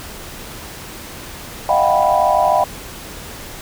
sine tone cluster, 612 / 688 / 735 / 788 / 985 Hz, D#5 / F5 / F#5 / G5 / B5, -29 / -26 / -12 / +9 / -5 cents, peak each -18 dBFS, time 1.69-2.64 s, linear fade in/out 2 ms, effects pink hiss -33 dBFS RMS until 3.61 s

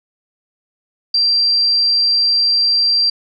sine tone, 4718 Hz, D8, 7 cents sharp, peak -11 dBFS, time 1.14-3.1 s, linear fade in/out 5 ms, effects none

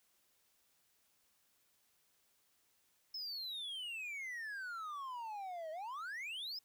triangle exponential two-way sweep, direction down then up, 5274 to 617 to 5274 Hz, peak -40 dBFS, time 3.14-6.59 s, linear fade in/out 5 ms, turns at 5.71 s, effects white hiss -75 dBFS RMS until 6.64 s

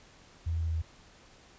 sine tone with pitch steps, 82.7 / 82.18 / 81.66 / 81.14 / 80.62 Hz, E2 / E2 / E2 / E2 / E2, +6 / -5 / -16 / -27 / -38 cents, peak -28 dBFS, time 0.46-0.82 s, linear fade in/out 10 ms, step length 72 ms, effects pink hiss -57 dBFS RMS until 1.58 s + resampled to 16000 Hz

